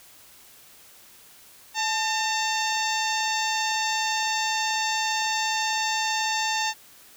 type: harmonic tone with a mistuned harmonic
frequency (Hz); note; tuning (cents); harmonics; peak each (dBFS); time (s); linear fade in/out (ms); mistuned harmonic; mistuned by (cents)
902; A5; +43; 1 / 2 / 3 / 4 / 5 / 6 / 7 / 8; -27 / -30 / -32 / -33 / -34 / -35 / -35 / -36; 1.74-6.74; 50; 1; -69
effects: white hiss -51 dBFS RMS until 7.16 s